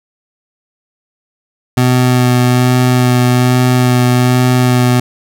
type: tone with vibrato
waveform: 25% pulse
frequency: 125 Hz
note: B2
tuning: 21 cents sharp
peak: -4 dBFS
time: 1.77-5 s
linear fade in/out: 5 ms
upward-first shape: sine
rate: 1.2 Hz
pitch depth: 13 cents each way
effects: none